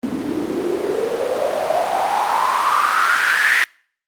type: noise with band-pass filter sweep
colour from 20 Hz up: white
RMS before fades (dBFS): -18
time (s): 0.03-3.64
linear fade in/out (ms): 0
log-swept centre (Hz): 250 to 1900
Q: 7.2
effects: noise-tail reverb RT60 0.5 s tail -26 dB re dry + Opus 32 kbps